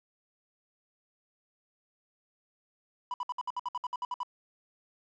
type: tone bursts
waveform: triangle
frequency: 987.8 Hz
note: B5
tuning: in tune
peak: -29 dBFS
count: 13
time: 3.11-4.232 s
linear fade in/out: 2 ms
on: 30 ms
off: 61 ms
effects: resampled to 16000 Hz + 10-bit